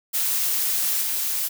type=noise with level steps; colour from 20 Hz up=blue; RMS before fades=-23 / -25 dBFS; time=0.13-1.49 s; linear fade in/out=20 ms; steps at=1.01 s; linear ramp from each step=5 ms; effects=none